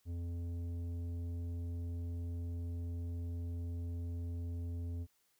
triangle tone with tanh clipping, 85.7 Hz, F2, 32 cents flat, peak -39 dBFS, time 0.05-5.07 s, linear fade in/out 50 ms, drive 14 dB, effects white hiss -75 dBFS RMS until 5.39 s

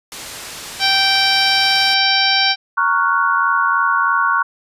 white low-pass noise, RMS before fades -32 dBFS, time 0.12-1.94 s, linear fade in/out 0 ms, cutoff 8100 Hz, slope 12 dB/octave
harmonic tone, 779 Hz, G5, 11 cents flat, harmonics 1 / 2 / 3 / 4 / 5 / 6 / 7, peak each -20 / -20 / -20 / -20 / -20 / -20 / -20 dBFS, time 0.79-2.56 s, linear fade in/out 50 ms
sine chord, Gb major seventh, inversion first, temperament equal, 932.3 / 1108.7 / 1396.9 / 1480 Hz, Bb5 / Db6 / F6 / Gb6, 0 / 0 / 0 / 0 cents, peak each -22 / -16 / -20 / -18 dBFS, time 2.77-4.43 s, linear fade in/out 10 ms
effects resampled to 32000 Hz

